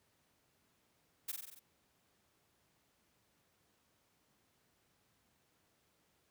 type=noise with echo; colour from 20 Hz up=blue; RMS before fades=-39 dBFS; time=1.28-1.32 s; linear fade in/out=10 ms; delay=46 ms; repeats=6; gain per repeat=-3 dB; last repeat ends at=1.596 s; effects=pink hiss -75 dBFS RMS until 6.3 s + high-pass 80 Hz 12 dB/octave